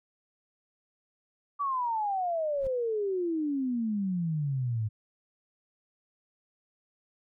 sine exponential sweep, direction down, 1163 to 104.9 Hz, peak -27 dBFS, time 1.59-4.89 s, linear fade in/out 20 ms
brown noise with exponential growth, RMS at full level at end -38 dBFS, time 2.53-2.67 s, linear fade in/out 1 ms, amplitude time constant 30 ms
effects none

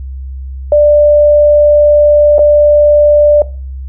sine tone with dropouts, 591 Hz, D5, 11 cents sharp, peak -3 dBFS, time 0.72-3.42 s, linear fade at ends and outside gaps 2 ms, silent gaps 2.383-2.391 s, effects noise-tail reverb RT60 0.4 s tail -19 dB re dry + added 66 Hz sine -20 dBFS peak until 3.88 s

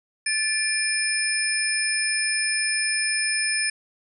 sine tone cluster, 1746 / 2394 / 5200 / 9170 Hz, A6 / D7 / E8 / D9, -14 / +33 / -24 / -42 cents, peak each -27 dBFS, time 0.26-3.7 s, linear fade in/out 5 ms, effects none

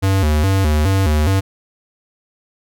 square tone with vibrato, 85.6 Hz, F2, 34 cents flat, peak -13 dBFS, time 0.02-1.41 s, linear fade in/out 20 ms, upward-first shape square, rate 2.4 Hz, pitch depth 210 cents each way, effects none

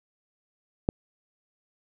click, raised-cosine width 2 ms, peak -9 dBFS, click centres 0.889 s, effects none

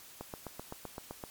click train, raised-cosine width 1 ms, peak -26 dBFS, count 9, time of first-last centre 0.21-1.238 s, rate 7.78 Hz, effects white hiss -53 dBFS RMS until 1.3 s + MP3 96 kbps

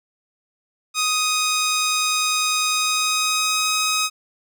10% pulse tone with pitch glide, 1250 to 1263.1 Hz, D#6 to D#6, +8 to +26 cents, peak -10 dBFS, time 0.94-4.1 s, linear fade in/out 50 ms, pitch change +18 cents, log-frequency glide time 2.71-3.74 s, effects none

